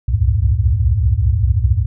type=tone cluster; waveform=sine; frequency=62.9 / 67.9 / 81.9 / 97.2 / 110.6 Hz; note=B1 / C#2 / E2 / G2 / A2; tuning=+32 / -35 / -11 / -14 / +9 cents; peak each=-18 dBFS; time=0.08-1.86 s; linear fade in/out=10 ms; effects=none